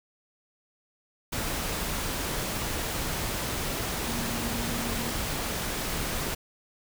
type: tone in noise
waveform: sine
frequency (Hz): 233.1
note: A#3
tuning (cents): 0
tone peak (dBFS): -35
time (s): 4.06-5.11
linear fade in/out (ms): 10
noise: pink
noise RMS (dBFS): -31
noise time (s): 1.32-6.35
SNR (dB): -7
effects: none